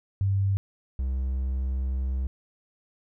sine / triangle tone pair in turn, 98 / 65.24 Hz, G2 / C2, 0 / -4 cents, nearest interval perfect fifth, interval 704 cents, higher first, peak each -21 / -23 dBFS, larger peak first, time 0.21-0.57 / 0.99-2.27 s, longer second, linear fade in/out 0 ms, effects none

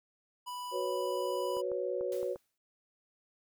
square tone, 987.8 Hz, B5, in tune, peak -39 dBFS, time 0.46-1.62 s, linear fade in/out 20 ms
sine chord, F# suspended fourth, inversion none, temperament equal, 370 / 493.9 / 554.4 Hz, F#4 / B4 / C#5, 0 / 0 / 0 cents, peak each -36 dBFS, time 0.71-2.37 s, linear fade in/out 50 ms
clicks, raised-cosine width 1 ms, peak -34 dBFS, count 5, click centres 1.569 / 1.717 / 2.01 / 2.23 / 2.359 s
white noise with exponential decay, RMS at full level -49 dBFS, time 2.12-2.58 s, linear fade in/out 1 ms, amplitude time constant 100 ms
effects none

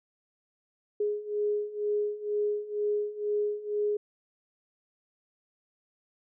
sine beating tone pair, 415.3 / 417.4 Hz, G#4 / G#4, 0 / +9 cents, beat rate 2.1 Hz, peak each -32 / -29 dBFS, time 1-3.97 s, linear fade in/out 5 ms, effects none

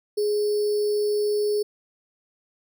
sine tone with sample-and-hold, 416.8 Hz, G#4, 6 cents sharp, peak -20 dBFS, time 0.17-1.63 s, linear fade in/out 10 ms, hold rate 4900 Hz, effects none

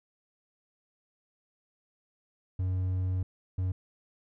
triangle tone bursts at uneven times, 92.5 Hz, F#2, in tune, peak -25 dBFS, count 2, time 2.59-3.23 / 3.58-3.72 s, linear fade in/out 5 ms, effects none

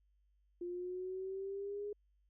sine exponential sweep, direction up, 349.2 to 415.3 Hz, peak -39 dBFS, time 0.61-1.93 s, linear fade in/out 5 ms, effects added 50 Hz sine -70 dBFS peak until 2.29 s

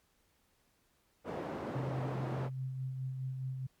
white band-pass noise, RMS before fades -40 dBFS, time 1.24-2.5 s, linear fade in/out 50 ms, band 130 to 600 Hz, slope 12 dB/octave
sine tone with tremolo, 130.81 Hz, C3, in tune, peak -34 dBFS, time 1.75-3.67 s, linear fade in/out 10 ms, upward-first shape sine, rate 4.8 Hz, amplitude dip 35%
effects pink hiss -73 dBFS RMS until 3.8 s + MP3 96 kbps

